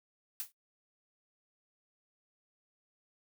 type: noise with exponential decay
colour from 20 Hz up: blue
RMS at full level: -34 dBFS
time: 0.4-0.52 s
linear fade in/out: 0 ms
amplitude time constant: 25 ms
effects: noise-tail reverb RT60 0.1 s tail -17 dB re dry

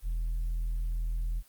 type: tone with tanh clipping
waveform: triangle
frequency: 41.2 Hz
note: E1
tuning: in tune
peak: -29 dBFS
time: 0.02-1.43 s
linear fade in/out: 50 ms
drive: 7 dB
effects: white hiss -61 dBFS RMS until 1.48 s + Opus 32 kbps

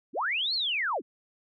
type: linear two-way sweep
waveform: sine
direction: up then down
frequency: 174.61 to 4435 to 174.61 Hz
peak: -26 dBFS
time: 0.13-1.02 s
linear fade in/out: 50 ms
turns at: 0.54 s
effects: none

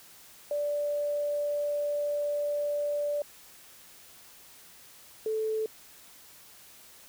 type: tone pair in turn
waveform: sine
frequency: 584 / 437.5 Hz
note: D5 / A4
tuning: -10 / -10 cents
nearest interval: perfect fourth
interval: 500 cents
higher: first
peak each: -27 dBFS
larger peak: neither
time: 0.51-3.22 / 5.26-5.66 s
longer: first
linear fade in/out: 2 ms
effects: white hiss -53 dBFS RMS until 7.08 s

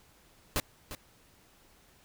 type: noise with echo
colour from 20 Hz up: pink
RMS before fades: -29 dBFS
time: 0.56-0.6 s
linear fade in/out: 0 ms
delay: 350 ms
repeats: 1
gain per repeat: -12 dB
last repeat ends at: 0.95 s
effects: pink hiss -62 dBFS RMS until 2.04 s

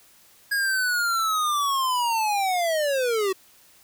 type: linear sweep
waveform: square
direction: down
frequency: 1650 to 370 Hz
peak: -22 dBFS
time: 0.51-3.33 s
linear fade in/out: 10 ms
effects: white hiss -55 dBFS RMS until 3.83 s

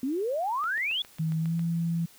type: exponential sweep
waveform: sine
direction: up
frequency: 246.9 to 3520 Hz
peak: -26 dBFS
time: 0.03-1.02 s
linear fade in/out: 2 ms
type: click train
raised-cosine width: 0.3 ms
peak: -30 dBFS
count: 8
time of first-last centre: 0.64-1.594 s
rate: 7.34 Hz
type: tone with pitch glide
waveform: sine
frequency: 160 to 167.66 Hz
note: D#3 to E3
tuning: +49 to +30 cents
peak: -25 dBFS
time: 1.19-2.06 s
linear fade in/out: 10 ms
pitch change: +81 cents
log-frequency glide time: 1.38-1.56 s
effects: white hiss -55 dBFS RMS until 2.18 s

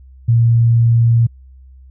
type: tone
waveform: sine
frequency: 116.54 Hz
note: A#2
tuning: in tune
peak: -8 dBFS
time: 0.28-1.27 s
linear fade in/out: 10 ms
effects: added 65 Hz sine -38 dBFS peak until 1.9 s

